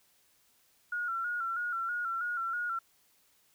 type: tone with vibrato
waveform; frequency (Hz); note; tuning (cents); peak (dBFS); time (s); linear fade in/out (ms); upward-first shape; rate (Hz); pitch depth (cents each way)
sine; 1396.9; F6; 0; -31; 0.92-2.79; 5; square; 3.1; 53
effects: white hiss -68 dBFS RMS until 3.54 s